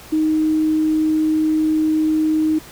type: tone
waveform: sine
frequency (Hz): 312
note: D#4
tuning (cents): +5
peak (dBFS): -14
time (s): 0.12-2.59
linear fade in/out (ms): 10
effects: pink hiss -40 dBFS RMS until 2.71 s